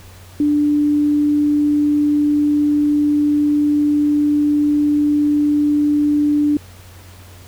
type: tone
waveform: sine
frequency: 294.4 Hz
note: D4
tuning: 4 cents sharp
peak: -12 dBFS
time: 0.4-6.57 s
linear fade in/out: 2 ms
effects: added 91 Hz sine -39 dBFS peak until 7.47 s + pink hiss -44 dBFS RMS until 7.47 s